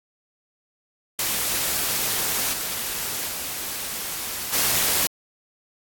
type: noise with level steps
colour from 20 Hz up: white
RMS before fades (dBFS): -24 / -28 / -30 / -21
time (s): 1.19-5.07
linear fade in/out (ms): 2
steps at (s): 2.52 / 3.28 / 4.52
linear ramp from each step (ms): 20
effects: AAC 64 kbps